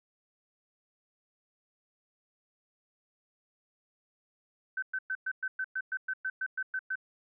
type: tone bursts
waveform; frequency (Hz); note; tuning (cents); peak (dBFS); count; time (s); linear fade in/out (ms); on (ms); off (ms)
sine; 1530; G6; -42; -30; 14; 4.77-6.956; 5; 54; 110
effects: none